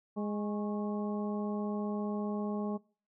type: harmonic tone with a mistuned harmonic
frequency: 207.7 Hz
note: G#3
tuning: in tune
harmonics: 1 / 2 / 3 / 4 / 5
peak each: -33 / -39 / -43 / -45 / -47 dBFS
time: 0.16-2.78 s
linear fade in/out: 20 ms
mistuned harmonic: 5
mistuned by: +88 cents
effects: noise-tail reverb RT60 0.4 s tail -23 dB re dry